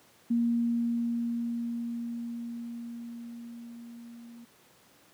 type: tone with level ramp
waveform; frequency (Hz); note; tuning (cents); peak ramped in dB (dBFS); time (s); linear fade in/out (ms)
sine; 235; A#3; +14; -22 to -45; 0.3-4.45; 10
effects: pink hiss -60 dBFS RMS until 5.13 s + high-pass 150 Hz 12 dB/octave